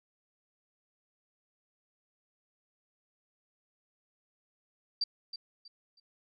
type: tone with echo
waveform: sine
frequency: 4676 Hz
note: D8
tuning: 8 cents flat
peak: -27 dBFS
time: 5.01-5.04 s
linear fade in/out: 5 ms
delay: 320 ms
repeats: 3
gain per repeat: -11 dB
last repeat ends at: 6 s
effects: none